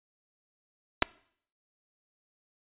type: clicks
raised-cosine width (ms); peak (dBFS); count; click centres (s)
0.3; -6; 2; 1.023 / 1.026
effects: noise-tail reverb RT60 0.6 s tail -23 dB re dry + resampled to 8000 Hz